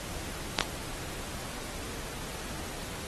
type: clicks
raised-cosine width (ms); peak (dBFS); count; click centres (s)
0.2; -5; 2; 0.588 / 0.608
effects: pink hiss -40 dBFS RMS until 3.07 s + AAC 32 kbps